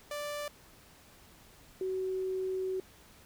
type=tone pair in turn; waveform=sawtooth / sine; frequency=587.3 / 375.9 Hz; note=D5 / F#4; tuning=0 / +27 cents; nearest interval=minor sixth; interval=773 cents; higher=first; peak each=-32 / -31 dBFS; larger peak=second; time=0.11-0.48 / 1.81-2.8 s; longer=second; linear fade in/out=2 ms; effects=pink hiss -58 dBFS RMS until 3.25 s